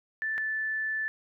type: tone pair in turn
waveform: sine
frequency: 1760 / 1752.8 Hz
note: A6 / A6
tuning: 0 / -7 cents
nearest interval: unison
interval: 7 cents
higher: first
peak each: -28 dBFS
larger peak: neither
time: 0.22-0.38 / 0.38-1.08 s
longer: second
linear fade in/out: 0 ms
effects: none